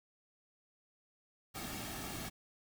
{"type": "noise with comb filter", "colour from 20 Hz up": "pink", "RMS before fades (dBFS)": -43, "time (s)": [1.54, 2.3], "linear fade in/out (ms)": 20, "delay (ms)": 2, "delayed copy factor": -0.6, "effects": []}